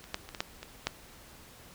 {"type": "clicks", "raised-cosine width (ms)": 0.2, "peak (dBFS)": [-29, -14, -26, -22, -12, -24, -11], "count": 7, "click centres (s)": [0.041, 0.144, 0.29, 0.348, 0.405, 0.63, 0.87], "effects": ["pink hiss -53 dBFS RMS until 1.74 s"]}